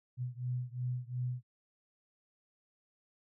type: beating tone pair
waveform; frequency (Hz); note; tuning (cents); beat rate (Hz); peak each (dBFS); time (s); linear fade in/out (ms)
sine; 123.47 / 126.27; B2 / B2; 0 / +39; 2.8; -37 / -38; 0.17-1.43; 50
effects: none